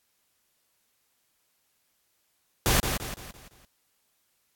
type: noise with echo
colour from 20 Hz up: pink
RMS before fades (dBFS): -22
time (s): 2.66-2.8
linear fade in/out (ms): 0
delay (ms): 170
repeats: 5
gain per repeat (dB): -7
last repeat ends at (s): 3.65
effects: white hiss -72 dBFS RMS until 4.55 s + AAC 64 kbps